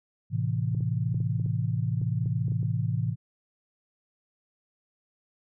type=chord; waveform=sine; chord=A minor; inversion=none; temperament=equal; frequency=110 / 130.81 / 164.81 Hz; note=A2 / C3 / E3; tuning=0 / 0 / 0 cents; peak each=-28 / -29 / -31 dBFS; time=0.3-3.16 s; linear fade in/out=50 ms
type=clicks; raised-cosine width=3 ms; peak=-29 dBFS; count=11; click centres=0.749 / 0.807 / 1.145 / 1.204 / 1.398 / 1.461 / 2.016 / 2.259 / 2.482 / 2.52 / 2.63 s
effects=none